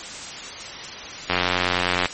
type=click train; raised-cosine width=0.3 ms; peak=-3 dBFS; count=69; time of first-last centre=1.3-2.057 s; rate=89.8 Hz; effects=white hiss -34 dBFS RMS until 2.13 s + MP3 32 kbps